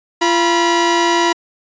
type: tone pair together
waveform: sawtooth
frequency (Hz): 342.9 / 970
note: F4 / B5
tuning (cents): -32 / -31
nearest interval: octave + tritone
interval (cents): 1801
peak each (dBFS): -11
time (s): 0.21-1.33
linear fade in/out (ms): 10
effects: resampled to 16000 Hz